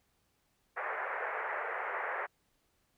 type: band-pass noise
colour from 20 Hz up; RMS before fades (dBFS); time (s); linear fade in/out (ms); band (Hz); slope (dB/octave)
white; -37; 0.76-2.27; 20; 430 to 2000; 48
effects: pink hiss -75 dBFS RMS until 2.97 s